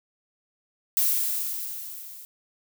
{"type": "noise with level ramp", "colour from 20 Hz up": "violet", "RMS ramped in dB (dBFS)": [-21, -44], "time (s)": [0.97, 2.25], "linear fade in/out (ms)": 0, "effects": []}